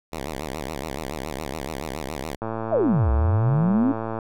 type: tone with vibrato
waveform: 5% pulse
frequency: 72.4 Hz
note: D2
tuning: 24 cents flat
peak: -18 dBFS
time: 0.12-2.36 s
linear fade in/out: 10 ms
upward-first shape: sine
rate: 7.1 Hz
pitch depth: 220 cents each way
type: click train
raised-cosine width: 1 ms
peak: -15 dBFS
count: 199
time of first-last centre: 2.42-4.188 s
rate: 112 Hz
type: exponential two-way sweep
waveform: sine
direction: down then up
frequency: 736 to 64 to 290 Hz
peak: -17 dBFS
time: 2.71-3.93 s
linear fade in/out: 20 ms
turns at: 3.11 s
effects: none